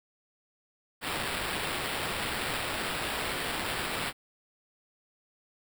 blue noise with sample-and-hold, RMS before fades -33 dBFS, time 1.01-4.13 s, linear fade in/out 50 ms, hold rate 6300 Hz, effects none

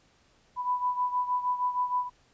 sine beating tone pair, 991 / 997.4 Hz, B5 / B5, +6 / +17 cents, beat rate 6.4 Hz, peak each -27 / -32 dBFS, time 0.56-2.1 s, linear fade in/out 50 ms, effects pink hiss -64 dBFS RMS until 2.33 s + resampled to 16000 Hz

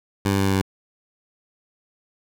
15% pulse tone with pitch steps, 99 / 98.26 / 97.52 / 96.79 / 96.07 Hz, G2 / G2 / G2 / G2 / G2, +18 / +5 / -8 / -21 / -34 cents, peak -12 dBFS, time 0.25-0.615 s, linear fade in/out 5 ms, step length 73 ms, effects none

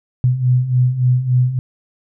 sine beating tone pair, 123.47 / 126.97 Hz, B2 / B2, 0 / +48 cents, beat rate 3.5 Hz, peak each -18 / -13 dBFS, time 0.24-1.59 s, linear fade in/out 0 ms, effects none

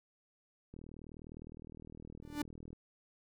click train, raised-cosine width 3 ms, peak -37 dBFS, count 80, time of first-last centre 0.74-2.73 s, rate 39.7 Hz
45% pulse tone with exponential growth, 294.3 Hz, D4, 4 cents sharp, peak -32 dBFS, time 2.22-2.42 s, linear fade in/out 5 ms, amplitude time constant 42 ms
effects none

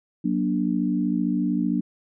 sine chord, Gb augmented, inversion none, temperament equal with one note detuned, 185 / 238.3 / 293.7 Hz, Gb3 / Bb3 / D4, 0 / +38 / 0 cents, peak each -25 dBFS, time 0.24-1.81 s, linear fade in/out 10 ms, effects none

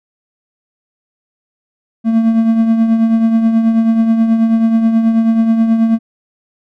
triangle tone with tremolo, 225.9 Hz, A3, 46 cents sharp, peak -4 dBFS, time 2.04-5.99 s, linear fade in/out 50 ms, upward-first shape triangle, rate 9.3 Hz, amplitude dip 55%, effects none

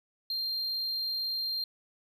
triangle tone, 4186 Hz, C8, in tune, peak -29 dBFS, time 0.3-1.64 s, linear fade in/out 2 ms, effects none

